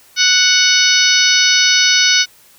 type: harmonic tone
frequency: 740 Hz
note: F#5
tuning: in tune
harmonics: 2 / 3 / 4 / 5 / 6 / 7 / 8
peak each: -17 / -17 / -17 / -17 / -17 / -17 / -17 dBFS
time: 0.16-2.26 s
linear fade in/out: 50 ms
effects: white hiss -47 dBFS RMS until 2.58 s